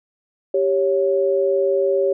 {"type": "tone pair together", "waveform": "sine", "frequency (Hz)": [392, 554.4], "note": ["G4", "C#5"], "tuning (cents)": [0, 0], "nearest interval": "tritone", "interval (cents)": 600, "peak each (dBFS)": -18, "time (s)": [0.54, 2.13], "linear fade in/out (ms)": 5, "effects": []}